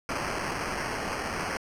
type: noise with sample-and-hold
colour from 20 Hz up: white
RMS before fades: -32 dBFS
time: 0.09-1.57 s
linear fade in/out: 0 ms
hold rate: 3675 Hz
effects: low-pass 9000 Hz 12 dB/octave